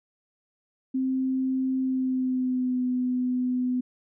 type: tone with pitch glide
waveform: sine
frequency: 261.6 to 251.1 Hz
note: C4 to B3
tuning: 0 to +29 cents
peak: -23 dBFS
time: 0.94-3.81 s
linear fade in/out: 10 ms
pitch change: -71 cents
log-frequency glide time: 1.8-2.84 s
effects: none